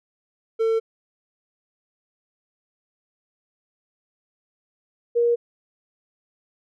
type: tone pair in turn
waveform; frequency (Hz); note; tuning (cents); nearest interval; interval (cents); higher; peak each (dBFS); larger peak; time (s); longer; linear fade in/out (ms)
triangle / sine; 450 / 473.1; A4 / A#4; +39 / +26; minor second; 87; second; -16; neither; 0.59-0.8 / 5.15-5.36; neither; 20
effects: none